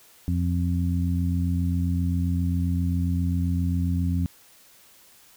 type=harmonic tone; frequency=87.5 Hz; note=F2; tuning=4 cents sharp; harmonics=1 / 2 / 3; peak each=-23 / -27 / -30 dBFS; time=0.28-4.26 s; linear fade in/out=0 ms; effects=white hiss -54 dBFS RMS until 5.36 s